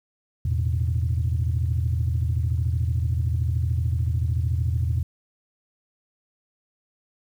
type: chord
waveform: sine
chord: E suspended fourth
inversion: none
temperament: equal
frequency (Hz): 82.41 / 110 / 123.47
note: E2 / A2 / B2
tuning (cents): 0 / 0 / 0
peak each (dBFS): -22 / -26 / -26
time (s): 0.45-5.03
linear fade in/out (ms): 5
effects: tanh soft clip ceiling -14 dBFS + 9-bit